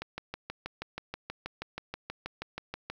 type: click train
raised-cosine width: 0.3 ms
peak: -20 dBFS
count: 19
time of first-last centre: 0.02-2.9 s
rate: 6.25 Hz
effects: 8-bit